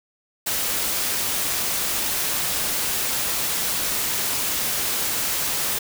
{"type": "noise", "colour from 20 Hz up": "white", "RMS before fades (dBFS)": -24, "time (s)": [0.46, 5.79], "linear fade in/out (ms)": 10, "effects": []}